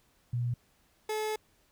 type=tone pair in turn; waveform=sine / 30% pulse; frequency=120.9 / 430.8 Hz; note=B2 / A4; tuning=-36 / -37 cents; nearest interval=octave + minor seventh; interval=2199 cents; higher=second; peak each=-28 dBFS; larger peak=neither; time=0.33-0.54 / 1.09-1.36 s; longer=second; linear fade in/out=5 ms; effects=pink hiss -68 dBFS RMS until 1.71 s